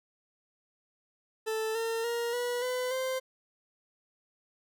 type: tone with pitch steps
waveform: 40% pulse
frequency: 440 / 455 / 470.5 / 486.5 / 503.1 / 520.2 Hz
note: A4 / A#4 / A#4 / B4 / B4 / C5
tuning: 0 / -42 / +16 / -26 / +32 / -10 cents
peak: -29 dBFS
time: 1.46-3.2 s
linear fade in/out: 20 ms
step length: 290 ms
effects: none